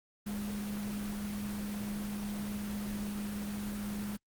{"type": "tone in noise", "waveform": "sine", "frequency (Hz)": 206, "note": "G#3", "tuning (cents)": -14, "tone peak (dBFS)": -35, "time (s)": [0.26, 4.17], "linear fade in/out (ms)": 10, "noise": "pink", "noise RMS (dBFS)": -44, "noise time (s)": [0.26, 4.17], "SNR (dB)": 6, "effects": ["Opus 24 kbps"]}